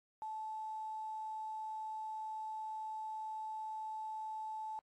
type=tone with quantisation; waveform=sine; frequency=871 Hz; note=A5; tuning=18 cents flat; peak=-40 dBFS; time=0.22-4.79 s; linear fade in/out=0 ms; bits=10; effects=low-pass 7000 Hz 12 dB/octave + AAC 48 kbps